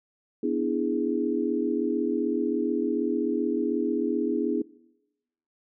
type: chord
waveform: sine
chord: E dominant seventh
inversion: second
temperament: equal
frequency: 246.9 / 293.7 / 329.6 / 415.3 Hz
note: B3 / D4 / E4 / G#4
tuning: 0 / 0 / 0 / 0 cents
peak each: -29 dBFS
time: 0.43-4.62 s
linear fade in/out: 5 ms
effects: noise-tail reverb RT60 1.0 s tail -23 dB re dry